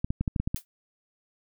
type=clicks; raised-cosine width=5 ms; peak=-14 dBFS; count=8; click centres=0.045 / 0.105 / 0.21 / 0.278 / 0.362 / 0.4 / 0.475 / 0.545 s
type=noise with exponential decay; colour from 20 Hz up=blue; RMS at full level=-32 dBFS; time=0.56-0.65 s; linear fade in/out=0 ms; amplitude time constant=18 ms
effects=none